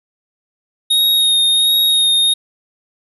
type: tone with vibrato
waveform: square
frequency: 3729 Hz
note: A#7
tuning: in tune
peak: -11 dBFS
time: 0.9-2.34 s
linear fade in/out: 10 ms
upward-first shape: sine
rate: 1.4 Hz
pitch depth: 19 cents each way
effects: none